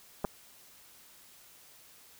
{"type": "clicks", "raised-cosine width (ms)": 1, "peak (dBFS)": [-18, -17], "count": 2, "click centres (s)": [0.244, 0.249], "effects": ["white hiss -57 dBFS RMS until 2.19 s"]}